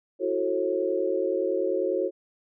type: chord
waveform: sine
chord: F# minor seventh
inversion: third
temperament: equal with one note detuned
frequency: 329.6 / 370 / 440 / 541.7 Hz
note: E4 / F#4 / A4 / C#5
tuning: 0 / 0 / 0 / -40 cents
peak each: -32 / -27 / -30 / -28 dBFS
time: 0.19-2.11 s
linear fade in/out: 50 ms
effects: none